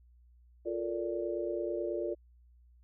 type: chord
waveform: sine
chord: Bb major seventh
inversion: second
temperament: just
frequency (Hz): 349.6 / 437 / 466.2 / 582.7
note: F4 / A4 / Bb4 / D5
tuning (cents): +2 / -12 / 0 / -14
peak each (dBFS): -35 / -40 / -40 / -37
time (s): 0.65-2.15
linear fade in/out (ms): 20
effects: added 60 Hz sine -58 dBFS peak until 2.83 s